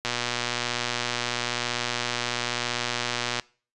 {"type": "click train", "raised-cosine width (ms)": 0.2, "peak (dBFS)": -9, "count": 406, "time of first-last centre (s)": [0.05, 3.397], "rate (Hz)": 121, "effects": ["noise-tail reverb RT60 0.4 s tail -23 dB re dry", "resampled to 24000 Hz"]}